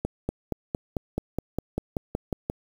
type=accelerating click train; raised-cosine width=2 ms; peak=-13 dBFS; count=13; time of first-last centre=0.05-2.499 s; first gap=240 ms; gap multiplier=0.97; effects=7-bit